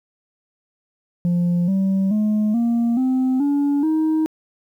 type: tone with pitch steps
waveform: sine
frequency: 174.61 / 192.63 / 212.5 / 234.4 / 258.6 / 285.3 / 314.7 Hz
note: F3 / G3 / G#3 / A#3 / C4 / C#4 / D#4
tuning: 0 / -30 / +40 / +10 / -20 / +50 / +20 cents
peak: -13 dBFS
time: 1.25-4.26 s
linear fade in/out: 0 ms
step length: 430 ms
effects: tanh soft clip ceiling -15 dBFS + 9-bit